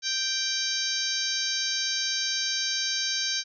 harmonic tone with a mistuned harmonic, 784 Hz, G5, in tune, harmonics 2 / 3 / 4 / 5 / 6 / 7 / 8, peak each -35 / -38 / -36 / -32 / -32 / -32 / -33 dBFS, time 0.02-3.44 s, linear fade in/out 50 ms, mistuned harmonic 5, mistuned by -18 cents, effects none

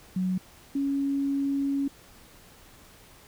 sine tone pair in turn, 185 / 277.8 Hz, F#3 / C#4, 0 / +4 cents, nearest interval perfect fifth, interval 704 cents, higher second, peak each -24 dBFS, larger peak neither, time 0.16-0.38 / 0.75-1.88 s, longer second, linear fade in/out 5 ms, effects pink hiss -53 dBFS RMS until 3.27 s

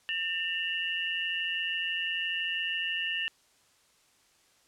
sine tone cluster, 1803 / 2724 / 2898 Hz, A6 / F7 / F#7, +42 / -44 / -37 cents, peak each -34 / -34 / -33 dBFS, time 0.09-3.28 s, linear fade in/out 0 ms, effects white hiss -65 dBFS RMS until 4.67 s + low-pass 9000 Hz 12 dB/octave

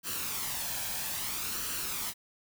white noise with flanger, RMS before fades -35 dBFS, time 0.03-2.14 s, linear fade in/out 50 ms, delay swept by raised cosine 0.68 to 1.25 ms, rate 0.61 Hz, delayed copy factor +0.5, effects none

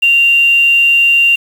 sine tone with quantisation, 2774 Hz, F7, 12 cents flat, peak -6 dBFS, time 0.02-1.36 s, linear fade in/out 10 ms, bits 5, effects none

